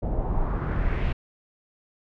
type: noise with low-pass filter sweep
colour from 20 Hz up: brown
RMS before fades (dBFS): -25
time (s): 0.02-1.13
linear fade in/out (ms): 10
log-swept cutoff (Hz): 600 to 2700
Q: 2
effects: none